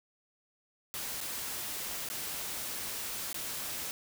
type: noise with dropouts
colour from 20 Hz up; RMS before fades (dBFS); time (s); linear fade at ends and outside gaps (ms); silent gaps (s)
white; -38; 0.94-3.91; 0; 1.205-1.212 / 2.088-2.1 / 3.329-3.344
effects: none